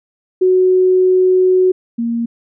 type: tone pair in turn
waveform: sine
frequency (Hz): 370 / 233.1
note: F#4 / A#3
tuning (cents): 0 / 0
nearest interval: minor sixth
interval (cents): 800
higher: first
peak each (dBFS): -8 / -15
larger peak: first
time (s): 0.41-1.72 / 1.98-2.26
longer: first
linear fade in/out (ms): 10
effects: none